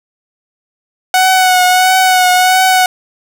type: tone with vibrato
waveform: sawtooth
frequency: 740 Hz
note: F#5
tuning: in tune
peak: -3 dBFS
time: 1.14-2.86 s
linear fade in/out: 2 ms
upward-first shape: triangle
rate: 1.5 Hz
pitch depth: 33 cents each way
effects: none